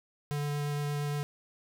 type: tone with vibrato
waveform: square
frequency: 145.8 Hz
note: D3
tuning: 12 cents flat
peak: -31 dBFS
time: 0.31-1.23 s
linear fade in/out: 0 ms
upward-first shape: sine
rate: 8.6 Hz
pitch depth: 8 cents each way
effects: none